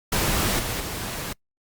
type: noise with level steps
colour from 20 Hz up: pink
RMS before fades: -23 / -28 / -31 dBFS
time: 0.12-1.33 s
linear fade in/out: 5 ms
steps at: 0.59 / 0.8 s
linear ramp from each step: 2 ms
effects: noise-tail reverb RT60 0.1 s tail -25 dB re dry + Opus 48 kbps